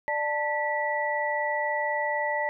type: tone cluster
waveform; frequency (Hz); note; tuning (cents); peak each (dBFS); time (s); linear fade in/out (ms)
sine; 593 / 885 / 1954; D5 / A5 / B6; +17 / +10 / -19; -30 / -29 / -29; 0.08-2.49; 0
effects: none